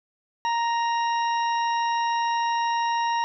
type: harmonic tone with a mistuned harmonic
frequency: 933 Hz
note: A#5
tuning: 1 cent sharp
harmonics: 1 / 2 / 3 / 4 / 6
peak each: -22 / -33 / -36 / -40 / -40 dBFS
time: 0.45-3.24 s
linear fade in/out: 0 ms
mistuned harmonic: 4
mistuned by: +42 cents
effects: none